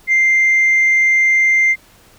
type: tone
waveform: sine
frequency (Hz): 2093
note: C7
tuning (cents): 0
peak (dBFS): -8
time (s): 0.07-1.76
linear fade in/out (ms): 50
effects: tanh soft clip ceiling -7 dBFS + pink hiss -48 dBFS RMS until 2.18 s